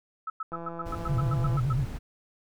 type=tone bursts; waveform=sine; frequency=1300 Hz; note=E6; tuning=24 cents flat; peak=-30 dBFS; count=12; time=0.27-1.73 s; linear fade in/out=5 ms; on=30 ms; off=100 ms
type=click train; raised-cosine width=1 ms; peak=-26 dBFS; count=177; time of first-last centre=0.52-1.568 s; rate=168 Hz
type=noise; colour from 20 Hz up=brown; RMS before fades=-35 dBFS; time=0.85-1.99 s; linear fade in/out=20 ms
type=tone with vibrato; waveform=sine; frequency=130.9 Hz; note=C3; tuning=1 cent sharp; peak=-24 dBFS; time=1.09-1.85 s; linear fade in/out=5 ms; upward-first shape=triangle; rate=8.9 Hz; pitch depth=230 cents each way
effects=none